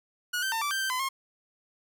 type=tone with pitch steps; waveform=sawtooth; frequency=1455 / 1553 / 902 / 1164 / 1569 / 1558 / 1016 / 1074 Hz; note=F#6 / G6 / A5 / D6 / G6 / G6 / B5 / C6; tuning=-29 / -17 / +43 / -16 / +1 / -11 / +49 / +45 cents; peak=-24 dBFS; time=0.33-1.09 s; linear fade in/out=10 ms; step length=95 ms; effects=none